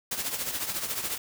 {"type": "noise with tremolo", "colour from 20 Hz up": "white", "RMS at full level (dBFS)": -29, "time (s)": [0.11, 1.18], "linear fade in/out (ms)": 5, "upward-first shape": "triangle", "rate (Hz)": 14, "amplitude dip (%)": 70, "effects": []}